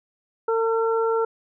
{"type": "harmonic tone", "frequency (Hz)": 452.7, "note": "A4", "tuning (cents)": 49, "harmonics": [1, 2, 3], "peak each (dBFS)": [-20, -28, -28], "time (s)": [0.48, 1.25], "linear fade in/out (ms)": 5, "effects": []}